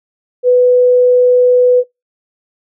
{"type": "tone", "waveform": "sine", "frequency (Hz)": 496.5, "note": "B4", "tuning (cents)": 9, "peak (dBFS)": -5, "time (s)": [0.43, 1.84], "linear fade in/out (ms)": 50, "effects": ["noise-tail reverb RT60 0.2 s tail -24 dB re dry"]}